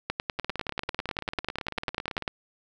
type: two click trains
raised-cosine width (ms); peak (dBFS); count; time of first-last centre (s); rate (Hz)
0.3; -11 / -17; 23 / 34; 0.1-2.278 / 0.39-2.223; 10.1 / 18
effects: none